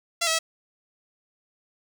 5% pulse tone with pitch steps, 680 / 646 / 650 Hz, F5 / E5 / E5, -46 / -35 / -24 cents, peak -10 dBFS, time 0.21-0.39 s, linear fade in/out 10 ms, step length 60 ms, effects none

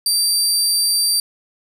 25% pulse tone, 4681 Hz, D8, 7 cents flat, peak -10 dBFS, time 0.06-1.2 s, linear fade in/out 2 ms, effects 7-bit

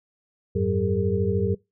sine tone cluster, 90 / 103.5 / 189.3 / 403.7 / 456 Hz, F#2 / G#2 / F#3 / G#4 / A#4, -47 / -5 / +40 / -49 / -38 cents, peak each -27 dBFS, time 0.55-1.55 s, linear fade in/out 10 ms, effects noise-tail reverb RT60 0.2 s tail -22 dB re dry

